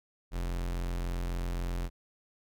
45% pulse tone, 43.69 Hz, F1, 1 cent sharp, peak -31 dBFS, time 0.31-1.9 s, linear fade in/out 50 ms, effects none

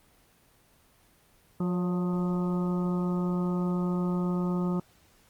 harmonic tone with a mistuned harmonic, 178.1 Hz, F3, 34 cents sharp, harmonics 1 / 2 / 3 / 4 / 5 / 6 / 7, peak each -26 / -34 / -42 / -47 / -43 / -47 / -42 dBFS, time 1.6-4.8 s, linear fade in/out 5 ms, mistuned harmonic 3, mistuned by +51 cents, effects pink hiss -62 dBFS RMS until 5.29 s + Opus 24 kbps

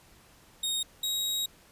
sawtooth tone pair in turn, 3729 / 3801 Hz, A#7 / A#7, 0 / +33 cents, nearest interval unison, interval 33 cents, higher second, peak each -25 / -25 dBFS, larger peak neither, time 0.63-0.83 / 1.03-1.46 s, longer second, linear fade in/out 5 ms, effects pink hiss -58 dBFS RMS until 1.71 s + resampled to 32000 Hz

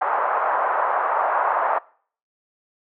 white band-pass noise, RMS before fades -21 dBFS, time 0.01-1.79 s, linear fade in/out 10 ms, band 650 to 1200 Hz, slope 24 dB/octave, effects noise-tail reverb RT60 0.5 s tail -23 dB re dry + low-pass 2000 Hz 12 dB/octave

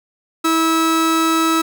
45% pulse tone pair together, 325 / 1300 Hz, E4 / E6, -24 / -24 cents, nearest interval 2 octaves, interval 2400 cents, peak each -16 / -18 dBFS, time 0.44-1.62 s, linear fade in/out 10 ms, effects none

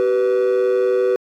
triangle tone pair together, 382.2 / 493.9 Hz, G4 / B4, -44 / 0 cents, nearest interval major third, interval 444 cents, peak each -14 dBFS, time 0-1.16 s, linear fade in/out 0 ms, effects tanh soft clip ceiling -9 dBFS

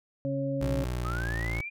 harmonic tone, 137.4 Hz, C#3, 15 cents flat, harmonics 1 / 2 / 4, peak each -32 / -32 / -32 dBFS, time 0.25-0.84 s, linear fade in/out 0 ms
25% pulse tone with pitch glide, 61.74 to 56.94 Hz, B1 to A#1, 0 to -40 cents, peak -26 dBFS, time 0.61-1.61 s, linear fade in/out 5 ms, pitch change -140 cents, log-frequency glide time 0.9-1.38 s
sine linear sweep, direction up, 1212 to 2434 Hz, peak -34 dBFS, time 1.04-1.7 s, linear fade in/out 20 ms
effects none

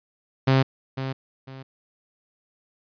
sawtooth tone with echo, 133.1 Hz, C3, 30 cents sharp, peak -12 dBFS, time 0.47-0.63 s, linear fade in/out 10 ms, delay 500 ms, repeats 2, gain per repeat -11 dB, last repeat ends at 1.63 s, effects resampled to 11025 Hz

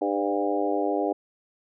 harmonic tone with a mistuned harmonic, 100.8 Hz, G2, 49 cents sharp, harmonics 3 / 4 / 5 / 6 / 7 / 8, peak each -28 / -29 / -30 / -31 / -31 / -32 dBFS, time 0.01-1.13 s, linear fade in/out 10 ms, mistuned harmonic 6, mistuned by -24 cents, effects none

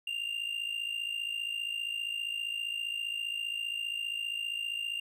triangle tone with amplitude modulation, 2794 Hz, F7, in tune, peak -28 dBFS, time 0.07-5 s, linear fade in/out 5 ms, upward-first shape sine, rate 55.1 Hz, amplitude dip 70%, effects none

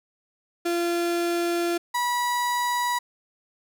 35% pulse tone pair in turn, 344 / 973 Hz, F4 / B5, -26 / -26 cents, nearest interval octave + tritone, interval 1800 cents, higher second, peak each -21 dBFS, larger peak neither, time 0.65-1.78 / 1.94-2.99 s, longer first, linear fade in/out 10 ms, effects none

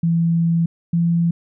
sine tone pair in turn, 167.2 / 169.34 Hz, E3 / E3, +25 / +47 cents, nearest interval unison, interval 22 cents, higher second, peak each -14 dBFS, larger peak neither, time 0.03-0.66 / 0.93-1.31 s, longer first, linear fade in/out 5 ms, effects none

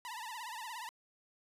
sawtooth tone with vibrato, 933 Hz, A#5, 1 cent sharp, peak -38 dBFS, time 0.05-0.89 s, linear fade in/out 0 ms, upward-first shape triangle, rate 17 Hz, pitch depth 160 cents each way, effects resampled to 32000 Hz

